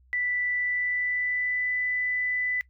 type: tone with pitch glide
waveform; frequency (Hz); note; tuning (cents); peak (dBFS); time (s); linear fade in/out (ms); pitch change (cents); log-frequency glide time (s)
sine; 1975.5 to 1993.8; B6 to B6; 0 to +16; -25; 0.13-2.61; 0; +16; 0.54-1.73
effects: noise-tail reverb RT60 0.1 s tail -20 dB re dry + added 63 Hz sine -56 dBFS peak until 2.69 s